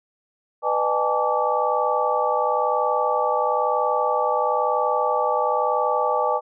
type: tone cluster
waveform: sine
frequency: 495.2 / 607 / 816 / 877 / 1155 Hz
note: B4 / D#5 / G#5 / A5 / D6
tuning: +5 / -43 / -31 / -6 / -29 cents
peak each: -25 dBFS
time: 0.62-6.41 s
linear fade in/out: 50 ms
effects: none